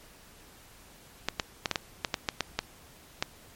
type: clicks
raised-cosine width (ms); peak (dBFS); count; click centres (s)
0.2; -9; 11; 1.286 / 1.398 / 1.658 / 1.713 / 1.758 / 2.048 / 2.142 / 2.288 / 2.407 / 2.59 / 3.225
effects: pink hiss -54 dBFS RMS until 3.55 s + MP3 64 kbps